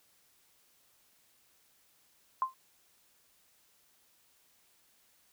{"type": "tone with exponential decay", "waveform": "sine", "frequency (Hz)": 1046.5, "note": "C6", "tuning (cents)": 0, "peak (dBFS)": -23, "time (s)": [2.42, 2.54], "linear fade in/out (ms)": 1, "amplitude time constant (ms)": 26, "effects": ["white hiss -68 dBFS RMS until 5.32 s"]}